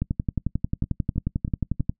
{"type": "two click trains", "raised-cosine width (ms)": 5, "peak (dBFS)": [-11, -18], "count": [22, 4], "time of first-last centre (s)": [[0.02, 1.895], [0.84, 1.798]], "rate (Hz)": [11.2, 3.13], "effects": ["noise-tail reverb RT60 0.1 s tail -24 dB re dry"]}